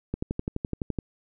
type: click train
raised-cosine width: 3 ms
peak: -15 dBFS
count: 11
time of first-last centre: 0.14-0.987 s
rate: 11.8 Hz
effects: none